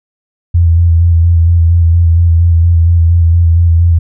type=tone with vibrato; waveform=sine; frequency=84.3 Hz; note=E2; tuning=39 cents sharp; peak=-4 dBFS; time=0.54-3.99 s; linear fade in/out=10 ms; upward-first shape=square; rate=4.3 Hz; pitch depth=27 cents each way; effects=none